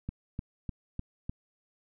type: click train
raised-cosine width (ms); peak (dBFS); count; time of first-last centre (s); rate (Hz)
5; -22; 5; 0.09-1.295; 3.32
effects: none